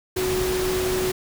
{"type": "tone in noise", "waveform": "sine", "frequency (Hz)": 370, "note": "F#4", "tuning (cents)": 0, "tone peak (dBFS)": -22, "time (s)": [0.16, 1.12], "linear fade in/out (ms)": 10, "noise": "pink", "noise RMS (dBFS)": -28, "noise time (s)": [0.16, 1.12], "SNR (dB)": 3, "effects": []}